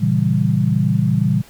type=chord; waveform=sine; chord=A# diminished seventh; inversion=none; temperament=equal; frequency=116.54 / 138.59 / 164.81 / 196 Hz; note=A#2 / C#3 / E3 / G3; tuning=0 / 0 / 0 / 0 cents; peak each=-19 dBFS; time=0-1.42 s; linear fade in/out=20 ms; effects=pink hiss -46 dBFS RMS until 1.49 s